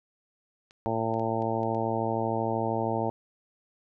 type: clicks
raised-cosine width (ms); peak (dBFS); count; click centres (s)
0.2; -36; 6; 0.709 / 1.14 / 1.196 / 1.422 / 1.632 / 1.748
type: harmonic tone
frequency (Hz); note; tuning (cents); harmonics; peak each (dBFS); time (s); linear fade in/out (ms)
112.9; A2; +45; 1 / 2 / 3 / 4 / 5 / 6 / 7 / 8; -34 / -34 / -34 / -34 / -34 / -34 / -34 / -34; 0.86-3.1; 0
effects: none